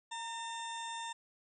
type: harmonic tone with a mistuned harmonic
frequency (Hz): 904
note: A5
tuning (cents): +47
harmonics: 1 / 2 / 3 / 4 / 6 / 7 / 8 / 9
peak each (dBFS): -41 / -48 / -53 / -46 / -58 / -60 / -53 / -53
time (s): 0.11-1.13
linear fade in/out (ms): 10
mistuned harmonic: 1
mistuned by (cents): +42
effects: none